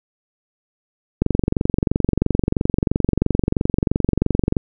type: click train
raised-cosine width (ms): 3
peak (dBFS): -3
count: 78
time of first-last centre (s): 1.22-4.568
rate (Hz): 23
effects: none